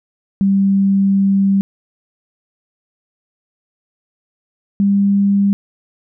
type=tone pair in turn; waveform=sine; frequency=196 / 199.54 Hz; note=G3 / G3; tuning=0 / +31 cents; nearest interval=unison; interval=31 cents; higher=second; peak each=-10 dBFS; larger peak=neither; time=0.41-1.61 / 4.8-5.53 s; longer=first; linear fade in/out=0 ms; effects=none